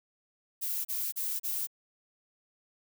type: noise bursts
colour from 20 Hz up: violet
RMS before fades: -33 dBFS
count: 4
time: 0.61-1.672 s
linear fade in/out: 20 ms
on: 240 ms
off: 34 ms
effects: none